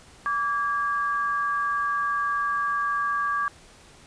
sine tone pair together, 1155 / 1633.4 Hz, D6 / G#6, -29 / -29 cents, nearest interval tritone, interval 600 cents, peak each -24 / -28 dBFS, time 0.26-3.48 s, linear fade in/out 0 ms, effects pink hiss -51 dBFS RMS until 4.06 s + resampled to 22050 Hz

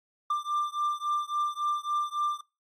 triangle beating tone pair, 1186 / 1189.6 Hz, D6 / D6, +17 / +22 cents, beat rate 3.6 Hz, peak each -28 dBFS, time 0.3-2.41 s, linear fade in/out 5 ms, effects noise-tail reverb RT60 0.3 s tail -24 dB re dry + AAC 64 kbps

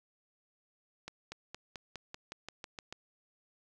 accelerating click train, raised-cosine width 0.2 ms, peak -25 dBFS, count 11, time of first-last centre 1.08-2.926 s, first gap 240 ms, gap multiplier 0.94, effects none

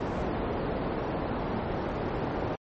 white low-pass noise, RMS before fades -31 dBFS, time 0-2.56 s, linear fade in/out 10 ms, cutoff 620 Hz, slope 12 dB/octave, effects MP3 32 kbps

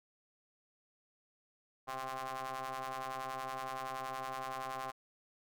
sawtooth ring-modulated tone, 130.81 Hz, C3, in tune, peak -32 dBFS, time 1.87-4.92 s, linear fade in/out 20 ms, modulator 921 Hz, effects none

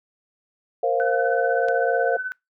sine chord, Bb suspended second, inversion none, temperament equal with one note detuned, 466.2 / 529.6 / 698.5 Hz, Bb4 / C5 / F5, 0 / +21 / 0 cents, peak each -23 dBFS, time 0.83-2.17 s, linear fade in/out 5 ms
sine tone with tremolo, 1510 Hz, F#6, 35 cents sharp, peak -23 dBFS, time 1-2.32 s, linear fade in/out 0 ms, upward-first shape triangle, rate 16 Hz, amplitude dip 75%
click, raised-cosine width 0.2 ms, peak -20 dBFS, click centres 1.685 s
effects noise-tail reverb RT60 0.2 s tail -24 dB re dry

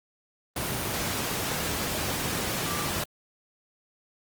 sine tone in noise, 1174.7 Hz, D6, in tune, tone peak -36 dBFS, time 2.66-2.86 s, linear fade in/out 5 ms, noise pink, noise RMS -29 dBFS, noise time 0.56-3.04 s, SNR -10 dB, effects high-pass 80 Hz 12 dB/octave + Opus 24 kbps

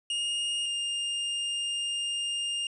45% pulse tone pair in turn, 2845 / 2816 Hz, F7 / F7, +31 / +14 cents, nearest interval unison, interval 17 cents, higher first, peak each -28 / -29 dBFS, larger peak first, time 0.1-0.66 / 0.66-2.67 s, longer second, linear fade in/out 2 ms, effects resampled to 22050 Hz

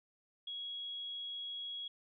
sine tone, 3322 Hz, G#7, in tune, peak -40 dBFS, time 0.47-1.88 s, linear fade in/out 5 ms, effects none

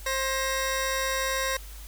15% pulse tone pair together, 530 / 1888.7 Hz, C5 / A#6, +22 / +22 cents, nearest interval octave + minor seventh, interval 2200 cents, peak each -21 / -25 dBFS, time 0.06-1.57 s, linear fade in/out 5 ms, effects added 50 Hz sine -40 dBFS peak until 1.87 s + white hiss -48 dBFS RMS until 1.87 s

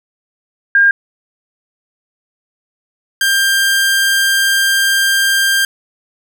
sine / sawtooth tone pair in turn, 1610 / 1590.6 Hz, G6 / G6, +46 / +25 cents, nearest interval unison, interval 21 cents, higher first, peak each -6 / -7 dBFS, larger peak first, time 0.75-0.91 / 3.21-5.65 s, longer second, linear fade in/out 2 ms, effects none

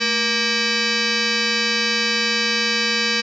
sine tone with frequency modulation, 1174.7 Hz, D6, in tune, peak -17 dBFS, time 0-3.22 s, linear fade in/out 20 ms, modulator 697 Hz, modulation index 6.1, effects none

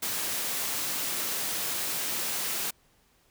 white high-pass noise, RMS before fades -31 dBFS, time 0.02-2.71 s, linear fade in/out 10 ms, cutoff 120 Hz, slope 12 dB/octave, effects pink hiss -65 dBFS RMS until 3.3 s

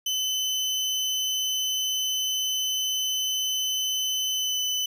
30% pulse tone with pitch glide, 3034 to 3011 Hz, F#7 to F#7, +43 to +30 cents, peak -22 dBFS, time 0.06-4.86 s, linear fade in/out 5 ms, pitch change -13 cents, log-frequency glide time 4.33-4.59 s, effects none

